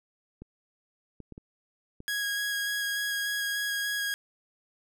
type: clicks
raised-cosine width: 3 ms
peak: -30 dBFS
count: 5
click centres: 0.42 / 1.203 / 1.323 / 1.379 / 2.004 s
type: tone with vibrato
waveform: sawtooth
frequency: 1651 Hz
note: G#6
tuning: 11 cents flat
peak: -25 dBFS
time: 2.08-4.14 s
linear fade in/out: 0 ms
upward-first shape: square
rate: 3.4 Hz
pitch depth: 9 cents each way
effects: none